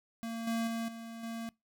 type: tone with level steps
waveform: square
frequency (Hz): 228.6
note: A#3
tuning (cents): -34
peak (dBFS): -37 / -31 / -34 / -43 / -38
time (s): 0.23-1.49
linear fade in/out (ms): 0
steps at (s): 0.47 / 0.67 / 0.88 / 1.23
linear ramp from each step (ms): 5
effects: noise-tail reverb RT60 0.2 s tail -24 dB re dry